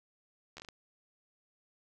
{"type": "slowing click train", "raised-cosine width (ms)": 0.2, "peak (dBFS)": -29, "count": 6, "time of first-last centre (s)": [0.57, 0.687], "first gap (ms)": 12, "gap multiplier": 1.34, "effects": []}